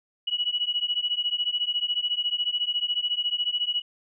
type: beating tone pair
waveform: sine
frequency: 2921 / 2935 Hz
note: F#7 / F#7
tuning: -23 / -15 cents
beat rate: 14 Hz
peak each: -27 dBFS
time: 0.27-3.82 s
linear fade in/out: 10 ms
effects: none